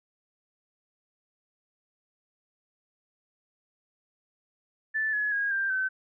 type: tone with pitch steps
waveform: sine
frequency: 1754 / 1695.2 / 1638.4 / 1583.5 / 1530.5 Hz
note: A6 / G#6 / G#6 / G6 / G6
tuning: -6 / +35 / -24 / +17 / -42 cents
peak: -25 dBFS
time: 4.94-5.89 s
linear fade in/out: 20 ms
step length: 190 ms
effects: none